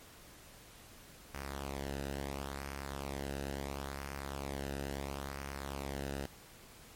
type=tone with flanger; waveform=sawtooth; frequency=69.3 Hz; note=C#2; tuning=in tune; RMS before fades=-41 dBFS; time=1.34-6.26 s; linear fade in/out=5 ms; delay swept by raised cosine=0.26 to 0.91 ms; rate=0.73 Hz; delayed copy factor=-0.65; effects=pink hiss -56 dBFS RMS until 6.95 s + MP3 64 kbps